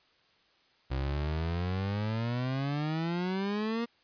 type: exponential sweep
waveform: 30% pulse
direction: up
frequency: 64.5 to 237.6 Hz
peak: -27 dBFS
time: 0.9-3.86 s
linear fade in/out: 20 ms
effects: white hiss -66 dBFS RMS until 4.03 s + resampled to 11025 Hz